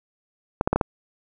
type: clicks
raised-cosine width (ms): 1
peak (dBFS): -5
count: 5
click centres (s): 0.611 / 0.675 / 0.73 / 0.76 / 0.812
effects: none